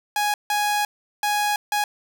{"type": "tone bursts at uneven times", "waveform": "sawtooth", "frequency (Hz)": 830.6, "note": "G#5", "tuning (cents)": 0, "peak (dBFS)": -16, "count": 4, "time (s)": [[0.16, 0.34], [0.5, 0.85], [1.23, 1.56], [1.72, 1.84]], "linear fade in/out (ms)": 2, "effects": []}